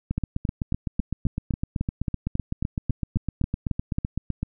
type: two click trains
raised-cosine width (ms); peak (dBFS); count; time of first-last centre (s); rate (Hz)
5; -12 / -13; 15 / 35; 0.18-3.984 / 0.11-4.43; 3.68 / 7.87
effects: none